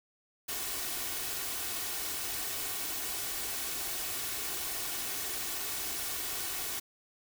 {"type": "noise with comb filter", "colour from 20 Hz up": "white", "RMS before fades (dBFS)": -36, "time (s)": [0.48, 6.8], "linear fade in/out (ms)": 10, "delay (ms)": 2.7, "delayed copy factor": 0.5, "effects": []}